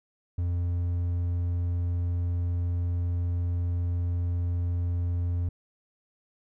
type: tone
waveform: triangle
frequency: 87.31 Hz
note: F2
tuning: in tune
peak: -23 dBFS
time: 0.38-5.49 s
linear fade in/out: 5 ms
effects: none